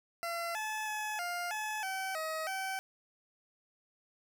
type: tone with pitch steps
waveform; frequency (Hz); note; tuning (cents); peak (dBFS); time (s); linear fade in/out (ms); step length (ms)
20% pulse; 680 / 863 / 853 / 703 / 857 / 765 / 634 / 767; F5 / A5 / G#5 / F5 / A5 / G5 / D#5 / G5; -46 / -34 / +46 / +11 / -46 / -42 / +32 / -38; -30; 0.23-2.79; 0; 320
effects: none